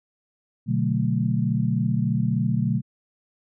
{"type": "chord", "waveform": "sine", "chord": "B minor seventh", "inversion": "none", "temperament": "equal", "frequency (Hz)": [123.47, 146.83, 185, 220], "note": ["B2", "D3", "F#3", "A3"], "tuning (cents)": [0, 0, 0, 0], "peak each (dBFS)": [-24, -26, -26, -26], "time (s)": [0.66, 2.82], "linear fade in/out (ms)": 50, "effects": []}